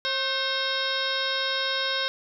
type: harmonic tone with a mistuned harmonic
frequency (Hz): 536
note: C5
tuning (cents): +42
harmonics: 1 / 2 / 3 / 4 / 5 / 6 / 7 / 8 / 9 / 10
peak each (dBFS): -33 / -35 / -30 / -37 / -39 / -35 / -29 / -39 / -41 / -35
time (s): 0.05-2.08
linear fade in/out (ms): 0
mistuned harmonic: 3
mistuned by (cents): -67
effects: none